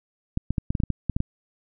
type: clicks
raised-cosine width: 5 ms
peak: -11 dBFS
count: 11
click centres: 0.374 / 0.506 / 0.582 / 0.705 / 0.752 / 0.802 / 0.836 / 0.903 / 1.097 / 1.165 / 1.204 s
effects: none